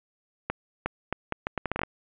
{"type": "accelerating click train", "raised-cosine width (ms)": 0.5, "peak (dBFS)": -12, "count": 12, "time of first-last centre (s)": [0.5, 1.834], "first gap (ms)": 360, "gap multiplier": 0.74, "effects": ["resampled to 8000 Hz", "9-bit"]}